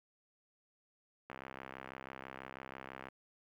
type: click train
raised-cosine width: 0.5 ms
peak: -30 dBFS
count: 119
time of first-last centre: 1.3-3.085 s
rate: 66.1 Hz
effects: high-pass 100 Hz 12 dB/octave + 11-bit